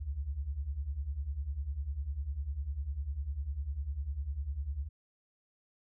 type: beating tone pair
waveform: sine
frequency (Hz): 63.4 / 73.4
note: B1 / D2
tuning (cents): +46 / 0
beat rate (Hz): 10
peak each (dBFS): -39 / -35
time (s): 0-4.89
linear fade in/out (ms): 20
effects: none